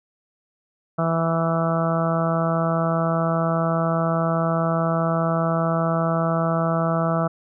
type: harmonic tone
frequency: 164.9 Hz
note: E3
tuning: 1 cent sharp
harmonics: 1 / 2 / 3 / 4 / 5 / 6 / 7 / 8 / 9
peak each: -22 / -31 / -30 / -24 / -33 / -36 / -30 / -28 / -40 dBFS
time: 0.98-7.28 s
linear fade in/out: 10 ms
effects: none